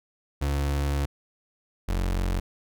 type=tone pair in turn; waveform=35% pulse; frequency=70.7 / 45.2 Hz; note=C#2 / F#1; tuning=+35 / -40 cents; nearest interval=minor sixth; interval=775 cents; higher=first; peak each=-22 dBFS; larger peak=neither; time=0.41-1.06 / 1.88-2.4 s; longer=first; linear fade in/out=10 ms; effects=none